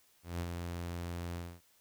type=tone with ADSR envelope; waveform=sawtooth; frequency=86.4 Hz; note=F2; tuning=18 cents flat; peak=-30 dBFS; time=0.23-1.61 s; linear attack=170 ms; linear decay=56 ms; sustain=-4 dB; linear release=250 ms; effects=white hiss -68 dBFS RMS until 1.8 s